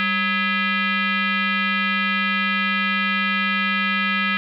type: tone with frequency modulation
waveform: sine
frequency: 196 Hz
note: G3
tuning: in tune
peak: -18 dBFS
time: 0-4.37 s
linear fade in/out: 0 ms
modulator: 736 Hz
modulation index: 3.7
effects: 10-bit